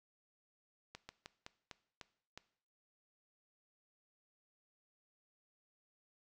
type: slowing click train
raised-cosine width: 0.2 ms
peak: -30 dBFS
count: 7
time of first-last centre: 0.95-2.376 s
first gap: 140 ms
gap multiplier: 1.21
effects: noise-tail reverb RT60 0.6 s tail -18 dB re dry